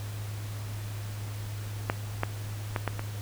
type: clicks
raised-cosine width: 0.5 ms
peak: -10 / -11 / -13 / -13 / -19 dBFS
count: 5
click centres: 1.899 / 2.234 / 2.762 / 2.877 / 2.994 s
effects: added 104 Hz sine -34 dBFS peak until 3.21 s + pink hiss -45 dBFS RMS until 3.21 s